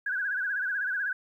sine tone with vibrato, 1568 Hz, G6, in tune, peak -27 dBFS, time 0.06-1.13 s, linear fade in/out 5 ms, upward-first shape sine, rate 16 Hz, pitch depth 110 cents each way, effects 11-bit

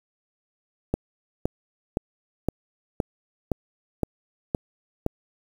click train, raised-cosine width 2 ms, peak -9 dBFS, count 9, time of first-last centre 0.94-5.064 s, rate 1.94 Hz, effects 7-bit

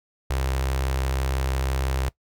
sawtooth tone with notch filter, 66 Hz, C2, 16 cents sharp, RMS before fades -25 dBFS, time 0.3-2.09 s, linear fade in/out 5 ms, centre 220 Hz, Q 0.95, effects noise-tail reverb RT60 0.1 s tail -20 dB re dry

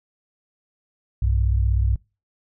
sine tone pair together, 61.74 / 98.01 Hz, B1 / G2, 0 / 0 cents, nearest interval minor sixth, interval 800 cents, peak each -18 / -22 dBFS, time 1.22-1.96 s, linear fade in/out 5 ms, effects noise-tail reverb RT60 0.3 s tail -24 dB re dry

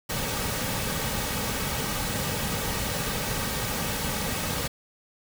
pink noise with comb filter, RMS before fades -29 dBFS, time 0.09-4.68 s, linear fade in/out 10 ms, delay 2.9 ms, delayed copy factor -0.5, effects none

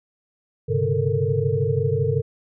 sine tone cluster, 102.4 / 130.6 / 143.3 / 439.3 / 464.8 Hz, G#2 / C3 / D3 / A4 / A#4, -24 / -3 / -42 / -3 / -5 cents, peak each -25 dBFS, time 0.68-2.22 s, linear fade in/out 20 ms, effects none

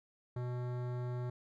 sine tone with hard clipping, 123.47 Hz, B2, in tune, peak -38 dBFS, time 0.36-1.3 s, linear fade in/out 5 ms, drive 17 dB, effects none

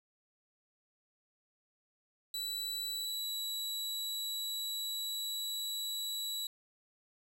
sawtooth tone with pitch glide, 3951 to 3917 Hz, B7 to B7, 0 to -15 cents, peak -33 dBFS, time 2.34-6.47 s, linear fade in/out 2 ms, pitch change -15 cents, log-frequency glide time 2.89-3.4 s, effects none

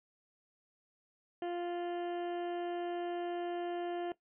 harmonic tone with a mistuned harmonic, 349.2 Hz, F4, in tune, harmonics 1 / 2 / 3 / 4 / 5 / 6 / 7 / 8 / 9, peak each -36 / -40 / -56 / -56 / -53 / -61 / -62 / -58 / -57 dBFS, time 1.42-4.12 s, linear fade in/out 2 ms, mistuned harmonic 9, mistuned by -23 cents, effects noise-tail reverb RT60 0.1 s tail -17 dB re dry

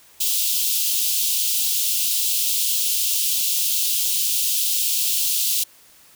white high-pass noise, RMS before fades -21 dBFS, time 0.2-5.64 s, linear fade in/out 10 ms, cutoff 2800 Hz, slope 48 dB/octave, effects white hiss -51 dBFS RMS until 6.15 s

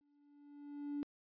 triangle tone with exponential growth, 288.9 Hz, D4, 28 cents flat, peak -32 dBFS, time 0.01-1.03 s, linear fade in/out 0 ms, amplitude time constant 220 ms, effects tanh soft clip ceiling -34 dBFS + resampled to 11025 Hz

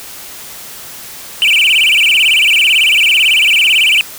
triangle tone with vibrato, 2667 Hz, E7, 20 cents sharp, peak -5 dBFS, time 1.42-4.01 s, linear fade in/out 0 ms, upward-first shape sine, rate 18 Hz, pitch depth 260 cents each way, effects white hiss -30 dBFS RMS until 4.18 s

